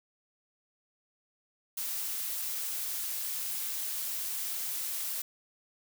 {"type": "noise", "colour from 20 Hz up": "blue", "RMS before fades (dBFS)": -35, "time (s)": [1.77, 5.22], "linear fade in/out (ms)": 5, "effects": []}